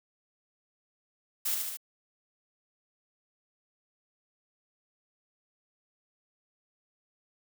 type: noise with echo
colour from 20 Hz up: blue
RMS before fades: -30 dBFS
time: 1.45-1.55 s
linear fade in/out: 10 ms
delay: 74 ms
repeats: 3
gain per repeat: -3 dB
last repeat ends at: 1.772 s
effects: none